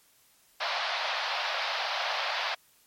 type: band-pass noise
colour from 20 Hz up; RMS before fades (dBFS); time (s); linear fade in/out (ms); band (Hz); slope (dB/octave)
pink; -31; 0.6-2.55; 10; 610 to 4900; 48
effects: white hiss -63 dBFS RMS until 2.86 s + MP3 64 kbps